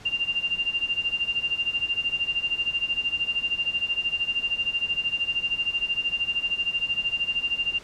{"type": "tone with tremolo", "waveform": "sine", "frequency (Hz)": 2789, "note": "F7", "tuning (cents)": -3, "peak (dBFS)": -20, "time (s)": [0.05, 7.79], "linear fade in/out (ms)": 10, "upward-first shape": "sine", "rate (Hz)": 13, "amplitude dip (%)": 85, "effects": ["pink hiss -46 dBFS RMS until 7.83 s", "low-pass 6000 Hz 12 dB/octave"]}